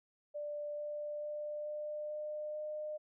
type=tone with pitch steps; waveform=sine; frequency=590 / 593.4 / 596.9 / 600.3 / 603.8 / 607.3 Hz; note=D5 / D5 / D5 / D5 / D5 / D#5; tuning=+8 / +18 / +28 / +38 / +48 / -42 cents; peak=-38 dBFS; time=0.34-2.98 s; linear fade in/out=20 ms; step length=440 ms; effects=none